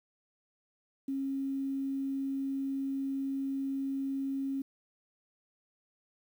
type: tone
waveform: sine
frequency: 271.8 Hz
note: C#4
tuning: 34 cents flat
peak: -31 dBFS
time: 1.08-4.62 s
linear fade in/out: 5 ms
effects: 10-bit